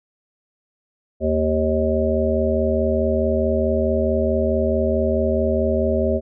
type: harmonic tone with a mistuned harmonic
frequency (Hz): 77.78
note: D#2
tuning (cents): 0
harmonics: 1 / 3 / 5 / 7 / 8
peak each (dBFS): -23 / -23 / -23 / -23 / -23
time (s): 1.2-6.21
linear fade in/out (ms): 50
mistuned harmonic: 8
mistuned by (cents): +19
effects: none